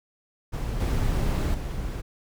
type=noise with level steps; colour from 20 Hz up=brown; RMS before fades=-29 / -24 / -31 dBFS; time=0.52-2.02 s; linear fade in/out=20 ms; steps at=0.8 / 1.54 s; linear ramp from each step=5 ms; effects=none